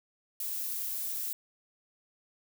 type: noise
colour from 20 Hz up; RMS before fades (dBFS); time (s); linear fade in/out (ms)
violet; -35; 0.4-1.33; 2
effects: none